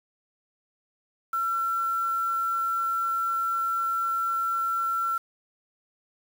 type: tone with quantisation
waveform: sine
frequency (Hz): 1352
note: E6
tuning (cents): +43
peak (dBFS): -24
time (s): 1.33-5.18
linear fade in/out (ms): 5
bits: 7
effects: none